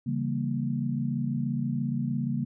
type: chord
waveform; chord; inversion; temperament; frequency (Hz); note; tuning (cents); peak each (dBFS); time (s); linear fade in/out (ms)
sine; C# diminished seventh; none; equal; 138.59 / 164.81 / 196 / 233.1; C#3 / E3 / G3 / Bb3; 0 / 0 / 0 / 0; -30 / -36 / -34 / -30; 0.06-2.45; 10
effects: none